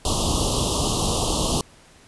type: band-stop noise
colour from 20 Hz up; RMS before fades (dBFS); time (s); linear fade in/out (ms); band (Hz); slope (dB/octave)
pink; -22; 0.05-1.61; 2; 1200 to 2800; 96
effects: pink hiss -51 dBFS RMS until 2.07 s + resampled to 24000 Hz